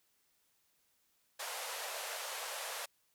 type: band-pass noise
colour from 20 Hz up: pink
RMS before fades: -42 dBFS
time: 1.39-2.86 s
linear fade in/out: 10 ms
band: 500 to 14000 Hz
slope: 48 dB/octave
effects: white hiss -75 dBFS RMS until 3.14 s